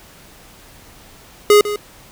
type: tone with echo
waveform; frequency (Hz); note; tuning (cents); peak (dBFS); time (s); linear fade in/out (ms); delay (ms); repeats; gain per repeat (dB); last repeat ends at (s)
square; 415.3; G#4; 0; -7; 1.5-1.61; 2; 150; 1; -13; 1.76
effects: pink hiss -44 dBFS RMS until 2.11 s